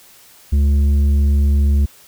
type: tone with tanh clipping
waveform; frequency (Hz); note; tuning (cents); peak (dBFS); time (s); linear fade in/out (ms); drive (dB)
sine; 71.2; C#2; +47; -12; 0.52-1.86; 10; 7
effects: white hiss -46 dBFS RMS until 2.07 s